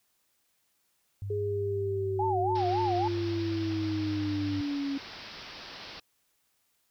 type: tone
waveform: sine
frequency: 99.7 Hz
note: G2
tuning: 30 cents sharp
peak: -33 dBFS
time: 1.22-4.61 s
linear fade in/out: 0 ms
type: linear sweep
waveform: sine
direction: down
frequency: 415.3 to 275.5 Hz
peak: -29 dBFS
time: 1.3-4.98 s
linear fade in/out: 5 ms
type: tone with vibrato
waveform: sine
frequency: 795 Hz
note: G5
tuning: 24 cents sharp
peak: -27 dBFS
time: 2.19-3.08 s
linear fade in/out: 5 ms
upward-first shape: sine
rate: 3.6 Hz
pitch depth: 210 cents each way
type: low-pass noise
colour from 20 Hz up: white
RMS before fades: -45 dBFS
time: 2.55-6 s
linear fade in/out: 5 ms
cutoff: 5400 Hz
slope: 96 dB/octave
effects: white hiss -73 dBFS RMS until 6.9 s